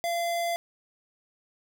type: tone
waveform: square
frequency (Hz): 685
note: F5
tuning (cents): -34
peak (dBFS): -27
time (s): 0.04-0.56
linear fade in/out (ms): 0
effects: none